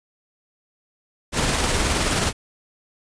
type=noise with tremolo; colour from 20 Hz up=pink; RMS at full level=-20 dBFS; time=1.32-2.33 s; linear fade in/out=50 ms; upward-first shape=square; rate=19 Hz; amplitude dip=25%; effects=resampled to 22050 Hz